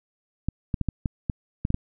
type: clicks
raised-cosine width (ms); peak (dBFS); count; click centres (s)
5; -12; 9; 0.486 / 0.742 / 0.813 / 0.887 / 1.058 / 1.298 / 1.651 / 1.704 / 1.744
effects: none